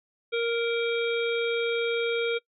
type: harmonic tone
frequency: 466.2 Hz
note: A#4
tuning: in tune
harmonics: 1 / 3 / 5 / 7 / 8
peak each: -25 / -35 / -33 / -37 / -39 dBFS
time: 0.32-2.39 s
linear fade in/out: 20 ms
effects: noise-tail reverb RT60 0.1 s tail -23 dB re dry